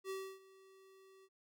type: tone with ADSR envelope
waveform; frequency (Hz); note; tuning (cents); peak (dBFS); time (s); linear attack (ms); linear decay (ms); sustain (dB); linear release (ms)
square; 383.8; G4; -37; -40; 0.04-1.29; 59; 290; -21; 49
effects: none